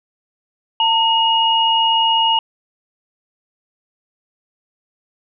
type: tone pair together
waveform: sine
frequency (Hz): 906 / 2876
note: A#5 / F#7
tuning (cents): -50 / -50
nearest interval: octave + minor sixth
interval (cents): 2000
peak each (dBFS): -15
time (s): 0.8-2.39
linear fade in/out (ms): 2
effects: none